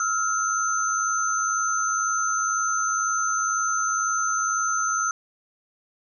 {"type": "tone cluster", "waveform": "sine", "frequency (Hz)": [1294, 1396, 6180], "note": ["E6", "F6", "G8"], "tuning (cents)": [-32, -1, -26], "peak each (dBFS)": -26, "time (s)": [0, 5.11], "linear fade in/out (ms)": 2, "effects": []}